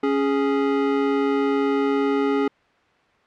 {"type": "tone pair together", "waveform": "square", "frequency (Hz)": [277.2, 415], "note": ["C#4", "G#4"], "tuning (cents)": [0, -1], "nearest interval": "perfect fifth", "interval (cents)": 699, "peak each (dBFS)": [-22, -22], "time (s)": [0.03, 2.48], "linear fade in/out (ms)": 5, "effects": ["white hiss -58 dBFS RMS until 3.26 s", "low-pass 2000 Hz 12 dB/octave"]}